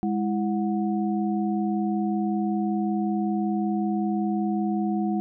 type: tone cluster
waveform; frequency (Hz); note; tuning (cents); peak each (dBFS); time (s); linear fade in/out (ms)
sine; 205.3 / 330.6 / 733; G#3 / E4 / F#5; -20 / +5 / -16; -24 / -28 / -32; 0.03-5.2; 0
effects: none